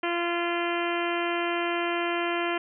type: harmonic tone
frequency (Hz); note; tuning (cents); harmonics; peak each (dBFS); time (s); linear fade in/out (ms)
344.4; F4; -24; 1 / 2 / 3 / 4 / 5 / 6 / 7 / 8 / 9; -29 / -32 / -34 / -35 / -36 / -37 / -37 / -38 / -39; 0.03-2.58; 5
effects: none